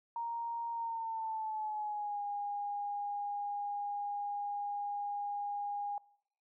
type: tone with pitch glide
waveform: sine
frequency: 932.3 to 816.3 Hz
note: A#5 to G#5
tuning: 0 to -30 cents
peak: -35 dBFS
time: 0.16-5.98 s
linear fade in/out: 2 ms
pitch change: -230 cents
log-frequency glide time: 0.71-2.21 s
effects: noise-tail reverb RT60 0.7 s tail -23 dB re dry